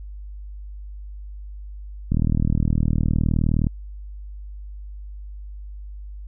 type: click train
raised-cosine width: 5 ms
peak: -8 dBFS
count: 62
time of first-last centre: 2.12-3.668 s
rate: 39.4 Hz
effects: added 50 Hz sine -33 dBFS peak until 6.27 s